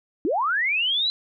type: linear sweep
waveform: sine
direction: up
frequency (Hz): 267.1 to 4046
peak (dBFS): -20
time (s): 0.25-1.1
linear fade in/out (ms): 0
effects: none